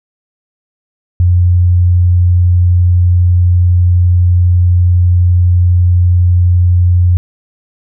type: tone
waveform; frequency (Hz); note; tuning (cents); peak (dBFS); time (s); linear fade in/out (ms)
sine; 88.8; F2; +29; -5; 1.2-7.17; 0
effects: none